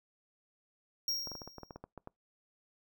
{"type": "tone with exponential decay", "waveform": "square", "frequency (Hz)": 5588, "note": "F8", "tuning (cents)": 0, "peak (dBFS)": -30, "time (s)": [1.08, 1.77], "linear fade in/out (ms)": 2, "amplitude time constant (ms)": 150}
{"type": "clicks", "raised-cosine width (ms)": 1, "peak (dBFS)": -31, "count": 12, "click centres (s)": [1.273, 1.317, 1.353, 1.418, 1.476, 1.583, 1.633, 1.708, 1.76, 1.84, 1.977, 2.074]}
{"effects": ["noise-tail reverb RT60 0.2 s tail -26 dB re dry"]}